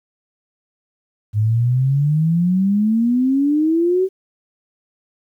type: exponential sweep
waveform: sine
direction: up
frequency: 103.5 to 386 Hz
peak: -13 dBFS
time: 1.33-4.09 s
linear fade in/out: 50 ms
effects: 9-bit